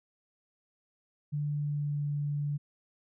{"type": "tone with pitch glide", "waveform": "sine", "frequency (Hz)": [147.1, 145.49], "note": ["D3", "D3"], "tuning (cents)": [3, -16], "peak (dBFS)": -29, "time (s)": [1.32, 2.58], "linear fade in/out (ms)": 20, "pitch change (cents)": -19, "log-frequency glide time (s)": [1.48, 2.05], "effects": []}